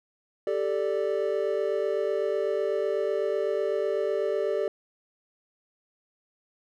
triangle chord, G suspended second, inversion none, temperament equal, 392 / 440 / 587.3 Hz, G4 / A4 / D5, 0 / 0 / 0 cents, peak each -27 dBFS, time 0.47-4.68 s, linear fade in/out 2 ms, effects none

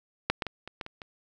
clicks, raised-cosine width 0.3 ms, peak -7 / -13 / -17 / -24 / -18 / -24 / -25 dBFS, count 7, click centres 0.3 / 0.422 / 0.467 / 0.676 / 0.812 / 0.864 / 1.018 s, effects none

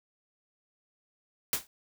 white noise with exponential decay, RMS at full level -24 dBFS, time 1.53-1.67 s, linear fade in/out 1 ms, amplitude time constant 29 ms, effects none

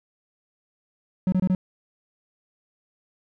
triangle tone bursts, 185 Hz, F#3, in tune, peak -16 dBFS, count 4, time 1.27-1.55 s, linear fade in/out 2 ms, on 52 ms, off 24 ms, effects none

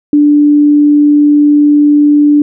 sine tone, 293.7 Hz, D4, in tune, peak -3 dBFS, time 0.13-2.42 s, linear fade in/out 2 ms, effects none

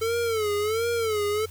square tone with vibrato, 440 Hz, A4, in tune, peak -24 dBFS, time 0.01-1.46 s, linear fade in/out 10 ms, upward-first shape sine, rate 1.4 Hz, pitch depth 120 cents each way, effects added 89 Hz sine -41 dBFS peak until 1.5 s + white hiss -50 dBFS RMS until 1.5 s

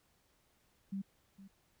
sine tone with echo, 195.2 Hz, G3, 7 cents flat, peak -36 dBFS, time 0.92-1.02 s, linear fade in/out 10 ms, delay 460 ms, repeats 1, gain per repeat -15 dB, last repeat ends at 1.48 s, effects pink hiss -73 dBFS RMS until 1.8 s

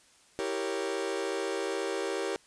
40% pulse chord, E diminished seventh, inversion none, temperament equal, 329.6 / 392 / 466.2 / 554.4 Hz, E4 / G4 / Bb4 / Db5, 0 / 0 / 0 / 0 cents, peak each -38 / -33 / -35 / -37 dBFS, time 0.39-2.36 s, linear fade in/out 0 ms, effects white hiss -61 dBFS RMS until 2.46 s + resampled to 22050 Hz

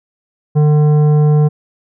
triangle tone with tanh clipping, 150 Hz, D3, 37 cents sharp, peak -9 dBFS, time 0.55-1.49 s, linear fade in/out 20 ms, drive 15 dB, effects none

